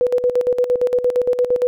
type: tone with tremolo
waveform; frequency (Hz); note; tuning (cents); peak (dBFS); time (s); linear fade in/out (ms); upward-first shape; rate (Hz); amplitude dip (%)
sine; 493.9; B4; 0; -12; 0.01-1.67; 0; square; 8.7; 70
effects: none